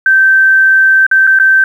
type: tone with dropouts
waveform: sine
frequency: 1554 Hz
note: G6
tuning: 16 cents flat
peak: -4 dBFS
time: 0.06-1.64 s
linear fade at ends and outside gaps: 2 ms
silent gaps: 1.066-1.113 / 1.269-1.273 / 1.389-1.398 s
effects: 7-bit